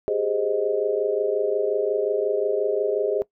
sine chord, Ab major seventh, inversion third, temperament equal with one note detuned, 389.7 / 415.3 / 523.3 / 622.3 Hz, G4 / Ab4 / C5 / Eb5, -10 / 0 / 0 / 0 cents, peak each -28 / -23 / -28 / -27 dBFS, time 0.08-3.22 s, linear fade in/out 0 ms, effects noise-tail reverb RT60 0.1 s tail -20 dB re dry

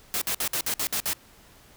white noise bursts, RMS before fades -27 dBFS, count 8, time 0.14-1.132 s, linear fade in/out 0 ms, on 75 ms, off 56 ms, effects pink hiss -54 dBFS RMS until 1.76 s

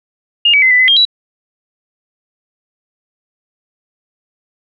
sine tone with pitch steps, 2833 / 2280 / 2053 / 1990 / 2028 / 3216 / 3921 Hz, F7 / C#7 / C7 / B6 / B6 / G7 / B7, +24 / +48 / -33 / +13 / +45 / +44 / -13 cents, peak -6 dBFS, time 0.45-1.052 s, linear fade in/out 5 ms, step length 86 ms, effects none

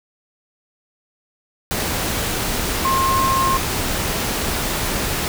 sine tone in noise, 1066 Hz, C6, 32 cents sharp, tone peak -16 dBFS, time 2.85-3.57 s, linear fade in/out 0 ms, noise pink, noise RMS -22 dBFS, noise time 1.71-5.28 s, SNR +3 dB, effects none

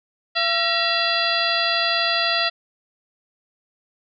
harmonic tone with a mistuned harmonic, 678 Hz, E5, 49 cents sharp, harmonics 1 / 2 / 3 / 4 / 5 / 6 / 7, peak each -26 / -26 / -26 / -26 / -26 / -26 / -26 dBFS, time 0.35-2.5 s, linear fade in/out 20 ms, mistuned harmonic 3, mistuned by -110 cents, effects none

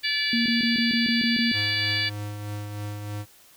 harmonic tone, 578 Hz, D5, 28 cents flat, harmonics 3 / 4 / 5 / 6 / 7 / 8, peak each -29 / -29 / -32 / -31 / -34 / -28 dBFS, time 0.03-2.1 s, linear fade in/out 20 ms
sine tone bursts, 233.1 Hz, A#3, in tune, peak -22 dBFS, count 8, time 0.33-1.517 s, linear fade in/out 2 ms, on 130 ms, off 21 ms
square tone with tremolo, 103.8 Hz, G#2, in tune, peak -30 dBFS, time 1.52-3.26 s, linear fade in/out 50 ms, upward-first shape triangle, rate 3.2 Hz, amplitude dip 40%
effects white hiss -54 dBFS RMS until 3.56 s

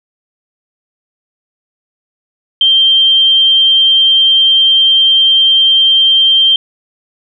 sine tone, 3155 Hz, G7, 10 cents sharp, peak -5 dBFS, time 2.61-6.56 s, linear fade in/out 2 ms, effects none

